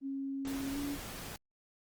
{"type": "tone with pitch glide", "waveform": "sine", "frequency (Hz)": [272.8, 284.4], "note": ["C#4", "C#4"], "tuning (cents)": [-28, 45], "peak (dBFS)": -35, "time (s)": [0.01, 0.98], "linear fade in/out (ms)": 50, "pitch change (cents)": 73, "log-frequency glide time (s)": [0.7, 0.78]}
{"type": "noise", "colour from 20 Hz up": "pink", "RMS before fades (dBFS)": -44, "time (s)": [0.45, 1.36], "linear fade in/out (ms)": 0}
{"effects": ["Opus 24 kbps"]}